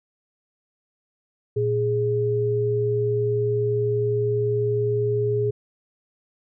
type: tone pair together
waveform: sine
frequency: 116.54 / 415.3 Hz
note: A#2 / G#4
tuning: 0 / 0 cents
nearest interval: octave + minor seventh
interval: 2200 cents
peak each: -24 / -21 dBFS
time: 1.56-5.51 s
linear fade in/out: 10 ms
effects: none